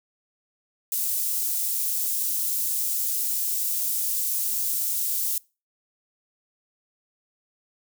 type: high-pass noise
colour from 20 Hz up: white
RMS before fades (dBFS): -26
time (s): 0.92-5.38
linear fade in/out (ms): 2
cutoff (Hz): 8300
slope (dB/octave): 12
effects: noise-tail reverb RT60 0.3 s tail -24 dB re dry